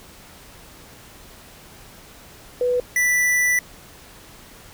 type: tone pair in turn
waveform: sine / square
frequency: 493.9 / 1975.6 Hz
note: B4 / B6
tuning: 0 / 0 cents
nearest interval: 2 octaves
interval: 2400 cents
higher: second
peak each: -17 dBFS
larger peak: neither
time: 2.61-2.8 / 2.96-3.59 s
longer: second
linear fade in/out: 2 ms
effects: pink hiss -45 dBFS RMS until 4.73 s